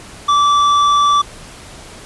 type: tone with hard clipping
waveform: triangle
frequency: 1161 Hz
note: D6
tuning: 20 cents flat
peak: -11 dBFS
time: 0.28-1.22 s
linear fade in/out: 10 ms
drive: 12 dB
effects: pink hiss -36 dBFS RMS until 2.05 s + resampled to 24000 Hz